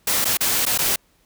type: noise with dropouts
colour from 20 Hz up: white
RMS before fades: -20 dBFS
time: 0.07-0.96 s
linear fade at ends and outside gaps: 5 ms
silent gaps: 0.245-0.253 / 0.372-0.406 / 0.654-0.664 / 0.778-0.787 s
effects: pink hiss -61 dBFS RMS until 1.25 s